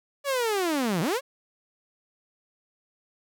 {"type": "linear two-way sweep", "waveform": "sawtooth", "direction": "down then up", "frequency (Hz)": [577, 151.2, 577], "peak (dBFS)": -20, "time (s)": [0.24, 1.21], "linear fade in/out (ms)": 50, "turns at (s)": 1.01, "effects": []}